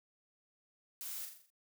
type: noise with echo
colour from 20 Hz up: blue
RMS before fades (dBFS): -44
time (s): 1.01-1.25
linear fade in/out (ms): 0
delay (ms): 42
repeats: 6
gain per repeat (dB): -5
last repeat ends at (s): 1.502
effects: none